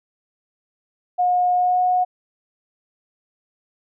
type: tone with pitch glide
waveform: sine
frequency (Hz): 720 to 728.4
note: F#5 to F#5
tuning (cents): -47 to -27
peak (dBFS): -15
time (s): 1.18-2.05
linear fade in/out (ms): 20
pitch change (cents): +20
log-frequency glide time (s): 1.55-1.8
effects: none